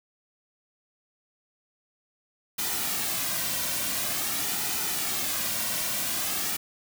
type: noise with flanger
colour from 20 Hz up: white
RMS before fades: -29 dBFS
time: 2.58-6.57 s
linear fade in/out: 10 ms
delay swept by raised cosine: 1.8 to 2.39 ms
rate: 0.47 Hz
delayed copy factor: -0.5
effects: none